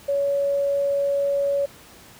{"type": "tone", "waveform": "sine", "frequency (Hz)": 562, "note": "C#5", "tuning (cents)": 24, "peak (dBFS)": -19, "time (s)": [0.08, 1.66], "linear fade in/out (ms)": 10, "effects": ["pink hiss -47 dBFS RMS until 2.19 s", "high-pass 60 Hz 12 dB/octave"]}